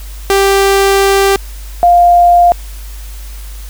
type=tone pair in turn; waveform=sawtooth / sine; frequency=392.9 / 700.1 Hz; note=G4 / F5; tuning=+4 / +4 cents; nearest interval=minor seventh; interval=1000 cents; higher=second; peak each=-3 dBFS; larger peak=neither; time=0.3-1.36 / 1.83-2.52 s; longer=first; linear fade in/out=0 ms; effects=added 50 Hz sine -24 dBFS peak until 3.69 s + white hiss -36 dBFS RMS until 3.69 s